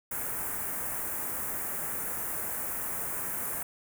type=band-stop noise; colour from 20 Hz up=white; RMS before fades=-34 dBFS; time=0.11-3.63 s; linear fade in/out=5 ms; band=1900 to 8700 Hz; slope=24 dB/octave; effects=none